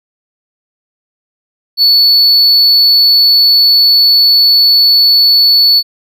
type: tone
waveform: triangle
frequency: 4440 Hz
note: C#8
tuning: 2 cents sharp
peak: -3 dBFS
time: 1.77-5.83 s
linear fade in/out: 50 ms
effects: none